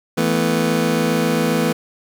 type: chord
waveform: 25% pulse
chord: E suspended fourth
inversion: none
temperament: just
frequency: 164.81 / 219.8 / 247.2 Hz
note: E3 / A3 / B3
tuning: 0 / -2 / +2 cents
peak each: -17 dBFS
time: 0.17-1.73 s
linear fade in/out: 10 ms
effects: none